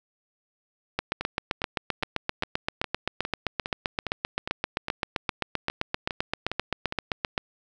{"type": "two click trains", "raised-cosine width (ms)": 0.3, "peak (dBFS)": [-14, -9], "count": [15, 50], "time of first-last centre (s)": [[1.21, 6.924], [0.99, 7.379]], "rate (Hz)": [2.45, 7.67], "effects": []}